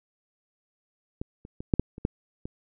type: clicks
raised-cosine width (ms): 3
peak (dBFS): -19 / -30 / -23 / -7 / -9 / -27 / -11 / -22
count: 8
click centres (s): 1.215 / 1.451 / 1.605 / 1.738 / 1.796 / 1.981 / 2.051 / 2.455
effects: none